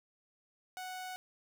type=tone; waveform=sawtooth; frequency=740 Hz; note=F#5; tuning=in tune; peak=-37 dBFS; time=0.77-1.16 s; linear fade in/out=0 ms; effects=none